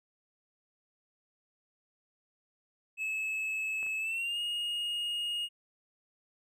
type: tone with pitch glide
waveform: triangle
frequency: 2594 to 2862 Hz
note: E7 to F7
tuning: -28 to +42 cents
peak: -30 dBFS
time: 2.97-5.49 s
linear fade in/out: 50 ms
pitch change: +170 cents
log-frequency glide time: 3.99-4.39 s
type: clicks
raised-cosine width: 0.5 ms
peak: -35 / -38 dBFS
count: 2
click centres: 3.829 / 3.865 s
effects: none